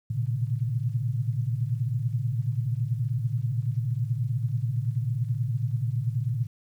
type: tone cluster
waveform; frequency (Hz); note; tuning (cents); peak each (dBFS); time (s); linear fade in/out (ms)
sine; 113.8 / 123 / 134.7 / 149.9; A#2 / B2 / C#3 / D3; -41 / -7 / -49 / +36; -27 / -31 / -31 / -36; 0.1-6.47; 10
effects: 10-bit